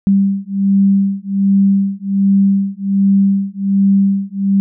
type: beating tone pair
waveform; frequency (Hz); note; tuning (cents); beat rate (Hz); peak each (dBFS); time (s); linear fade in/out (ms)
sine; 196 / 197.3; G3 / G3; 0 / +11; 1.3; -13; 0.07-4.6; 0
effects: none